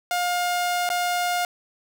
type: tone with dropouts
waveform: sawtooth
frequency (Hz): 710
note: F5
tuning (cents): +28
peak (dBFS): -18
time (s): 0.11-1.45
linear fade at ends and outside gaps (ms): 1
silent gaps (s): 0.891-0.901
effects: none